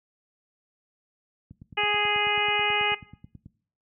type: click train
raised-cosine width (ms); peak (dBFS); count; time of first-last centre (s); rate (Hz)
5; -30; 19; 1.51-3.46; 9.23
type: harmonic tone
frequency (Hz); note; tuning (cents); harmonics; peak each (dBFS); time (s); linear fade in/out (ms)
415.3; G#4; 0; 1 / 2 / 3 / 4 / 5 / 6 / 7; -32 / -28 / -33 / -33 / -30 / -28 / -30; 1.77-2.95; 10
effects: noise-tail reverb RT60 0.5 s tail -19 dB re dry + high-pass 80 Hz 12 dB/octave